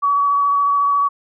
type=tone with vibrato; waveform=sine; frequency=1135 Hz; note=C#6; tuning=41 cents sharp; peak=-13 dBFS; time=0.02-1.09 s; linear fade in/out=20 ms; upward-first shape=sine; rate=14 Hz; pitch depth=14 cents each way; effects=none